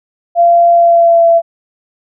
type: tone with pitch glide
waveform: sine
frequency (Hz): 687 to 672.5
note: F5 to E5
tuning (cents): -29 to +34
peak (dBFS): -4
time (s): 0.35-1.42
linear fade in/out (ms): 50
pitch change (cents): -37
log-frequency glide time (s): 0.72-1.25
effects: none

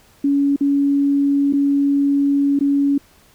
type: tone with dropouts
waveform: sine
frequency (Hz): 281.4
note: C#4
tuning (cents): +26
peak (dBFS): -13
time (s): 0.24-2.98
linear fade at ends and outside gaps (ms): 5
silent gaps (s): 0.562-0.608 / 1.527-1.534 / 2.591-2.608
effects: pink hiss -52 dBFS RMS until 3.34 s

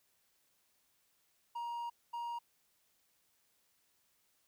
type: tone bursts at uneven times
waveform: triangle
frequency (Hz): 944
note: A#5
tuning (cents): +22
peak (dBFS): -36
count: 2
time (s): 1.55-1.9 / 2.13-2.39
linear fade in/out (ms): 10
effects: white hiss -75 dBFS RMS until 4.47 s

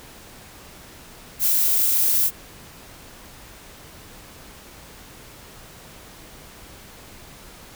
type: noise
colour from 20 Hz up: violet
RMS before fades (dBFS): -19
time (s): 1.39-2.31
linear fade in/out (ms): 50
effects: pink hiss -44 dBFS RMS until 7.75 s

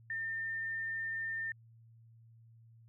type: tone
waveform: sine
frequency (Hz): 1806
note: A6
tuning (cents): +45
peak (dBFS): -35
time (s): 0.1-1.52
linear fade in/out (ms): 2
effects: added 114 Hz sine -57 dBFS peak until 2.88 s

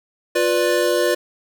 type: chord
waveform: square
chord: B diminished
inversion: second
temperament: equal with one note detuned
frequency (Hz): 352.9 / 493.9 / 587.3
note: F4 / B4 / D5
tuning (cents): +18 / 0 / 0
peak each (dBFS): -21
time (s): 0.35-1.15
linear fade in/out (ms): 10
effects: none

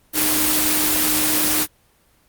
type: tone in noise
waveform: sine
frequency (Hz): 306.8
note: D#4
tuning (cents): -24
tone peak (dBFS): -25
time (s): 0.13-1.67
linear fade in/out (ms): 50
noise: white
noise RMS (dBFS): -18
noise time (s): 0.13-1.67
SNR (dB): -10
effects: pink hiss -58 dBFS RMS until 2.28 s + Opus 24 kbps

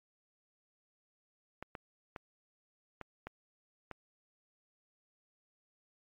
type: clicks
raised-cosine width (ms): 0.5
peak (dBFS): -27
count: 6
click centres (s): 1.626 / 1.752 / 2.162 / 3.013 / 3.27 / 3.913
effects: MP3 64 kbps

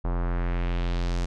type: tone with low-pass filter sweep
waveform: square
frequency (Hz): 43.6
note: F1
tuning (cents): -2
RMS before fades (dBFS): -26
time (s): 0.04-1.26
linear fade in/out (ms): 10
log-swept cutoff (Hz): 1000 to 6700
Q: 1.5
effects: none

